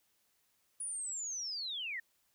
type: linear sweep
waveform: sine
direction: down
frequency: 9840 to 1783 Hz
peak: -37 dBFS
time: 0.8-2 s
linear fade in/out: 5 ms
effects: white hiss -75 dBFS RMS until 2.34 s